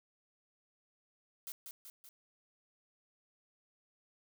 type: noise with echo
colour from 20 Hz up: blue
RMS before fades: -44 dBFS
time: 1.47-1.52 s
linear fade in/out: 0 ms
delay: 190 ms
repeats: 3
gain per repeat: -4 dB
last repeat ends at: 2.09 s
effects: none